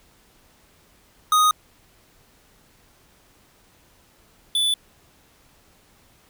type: tone pair in turn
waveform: square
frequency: 1244.5 / 3477 Hz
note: D#6 / A7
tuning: 0 / -21 cents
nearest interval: octave + tritone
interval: 1779 cents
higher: second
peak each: -15 / -19 dBFS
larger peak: first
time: 1.32-1.51 / 4.55-4.74 s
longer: neither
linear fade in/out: 2 ms
effects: pink hiss -57 dBFS RMS until 6.29 s